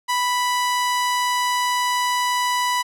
sawtooth tone, 987.8 Hz, B5, in tune, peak -15 dBFS, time 0.08-2.83 s, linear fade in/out 20 ms, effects low-pass 12000 Hz 12 dB/octave

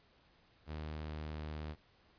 sawtooth tone with pitch glide, 77 to 76.47 Hz, D#2 to D#2, -17 to -29 cents, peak -37 dBFS, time 0.66-1.76 s, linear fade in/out 50 ms, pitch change -12 cents, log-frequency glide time 0.83-1.59 s, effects pink hiss -68 dBFS RMS until 2.18 s + resampled to 11025 Hz

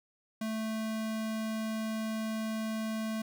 square tone, 220 Hz, A3, in tune, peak -33 dBFS, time 0.41-3.22 s, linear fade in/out 5 ms, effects none

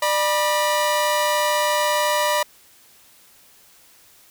sawtooth tone pair together, 597 / 974 Hz, D5 / B5, +28 / -24 cents, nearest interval minor sixth, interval 848 cents, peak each -17 dBFS, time 0.02-2.43 s, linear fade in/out 5 ms, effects white hiss -52 dBFS RMS until 4.3 s

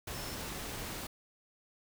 sine tone in noise, 5310 Hz, E8, 12 cents sharp, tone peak -49 dBFS, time 0.14-0.35 s, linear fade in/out 5 ms, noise pink, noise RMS -41 dBFS, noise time 0.07-1.07 s, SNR -11 dB, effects none

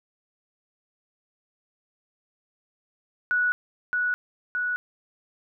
sine tone with echo, 1470 Hz, F#6, 12 cents flat, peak -20 dBFS, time 3.31-3.52 s, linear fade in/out 0 ms, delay 620 ms, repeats 2, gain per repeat -2 dB, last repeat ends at 4.76 s, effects none

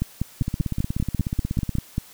two click trains, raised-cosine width 5 ms, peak -12 / -10 dBFS, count 23 / 11, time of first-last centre 0.42-1.753 / 0.02-1.981 s, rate 16.5 / 5.1 Hz, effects white hiss -48 dBFS RMS until 2.13 s

